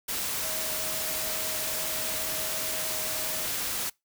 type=tone in noise; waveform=sine; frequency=631 Hz; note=D#5; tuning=24 cents sharp; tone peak=-41 dBFS; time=0.42-3.46 s; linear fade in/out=10 ms; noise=white; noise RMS=-31 dBFS; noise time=0.08-3.9 s; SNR=-13 dB; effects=noise-tail reverb RT60 0.2 s tail -24 dB re dry